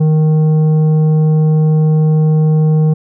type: tone with tanh clipping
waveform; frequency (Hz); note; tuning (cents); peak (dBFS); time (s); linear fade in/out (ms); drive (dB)
sine; 155.56; D#3; 0; -9; 0-2.94; 10; 8
effects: none